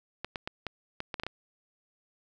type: clicks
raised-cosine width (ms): 0.3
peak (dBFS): -18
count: 9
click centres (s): 0.246 / 0.358 / 0.475 / 0.667 / 1.004 / 1.142 / 1.198 / 1.235 / 1.266
effects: none